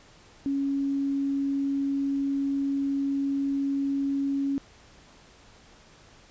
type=tone; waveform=sine; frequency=277.2 Hz; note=C#4; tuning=in tune; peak=-24 dBFS; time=0.46-4.58 s; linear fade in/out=0 ms; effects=pink hiss -54 dBFS RMS until 6.3 s + resampled to 16000 Hz